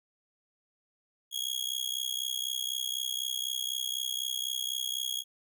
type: tone with amplitude modulation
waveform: sawtooth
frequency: 3304 Hz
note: G#7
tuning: 10 cents flat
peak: -24 dBFS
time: 1.31-5.24 s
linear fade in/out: 50 ms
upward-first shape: sine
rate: 64 Hz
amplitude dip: 100%
effects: none